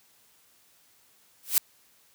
blue noise with exponential growth, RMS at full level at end -17 dBFS, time 1.43-1.58 s, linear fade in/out 1 ms, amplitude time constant 32 ms, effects white hiss -62 dBFS RMS until 2.14 s + high-pass 60 Hz 12 dB/octave

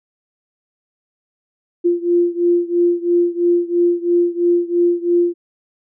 sine beating tone pair, 346.6 / 349.6 Hz, F4 / F4, -13 / +2 cents, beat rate 3 Hz, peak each -15 / -17 dBFS, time 1.84-5.34 s, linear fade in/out 20 ms, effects none

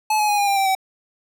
square tone with pitch steps, 860 / 843.3 / 826.9 / 810.8 / 795 / 779.6 / 764.4 Hz, A5 / G#5 / G#5 / G#5 / G5 / G5 / G5, -40 / +26 / -8 / -42 / +24 / -10 / -44 cents, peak -17 dBFS, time 0.1-0.751 s, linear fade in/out 5 ms, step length 93 ms, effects none

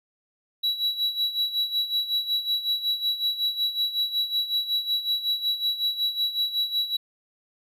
triangle tone with tremolo, 3911 Hz, B7, 18 cents flat, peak -19 dBFS, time 0.63-6.97 s, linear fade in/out 10 ms, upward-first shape sine, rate 5.4 Hz, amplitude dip 75%, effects none

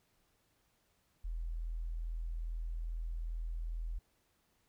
sine tone, 41.2 Hz, E1, in tune, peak -36 dBFS, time 1.24-3.99 s, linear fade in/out 10 ms, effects pink hiss -75 dBFS RMS until 4.68 s

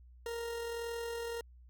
40% pulse tone with amplitude modulation, 466.2 Hz, A#4, in tune, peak -35 dBFS, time 0.26-1.41 s, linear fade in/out 2 ms, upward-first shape sine, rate 41.6 Hz, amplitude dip 30%, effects added 61 Hz sine -54 dBFS peak until 1.69 s

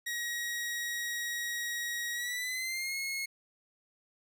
sawtooth tone with pitch glide, 1898 to 2168 Hz, A#6 to C#7, +31 to -39 cents, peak -30 dBFS, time 0.06-3.26 s, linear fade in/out 10 ms, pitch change +230 cents, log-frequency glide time 2.13-2.96 s, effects none

